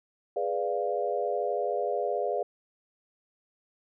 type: chord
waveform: sine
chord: G# diminished seventh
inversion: none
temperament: equal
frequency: 415.3 / 493.9 / 587.3 / 698.5 Hz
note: G#4 / B4 / D5 / F5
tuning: 0 / 0 / 0 / 0 cents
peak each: -32 dBFS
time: 0.36-2.43 s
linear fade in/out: 5 ms
effects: none